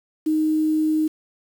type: tone with quantisation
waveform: sine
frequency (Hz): 311.1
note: D#4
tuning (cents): 0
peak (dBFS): -17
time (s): 0.26-1.08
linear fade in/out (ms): 10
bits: 7
effects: none